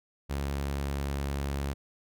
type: tone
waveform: sawtooth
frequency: 69.8 Hz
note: C#2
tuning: 13 cents sharp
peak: -26 dBFS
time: 0.29-1.74 s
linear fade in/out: 20 ms
effects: none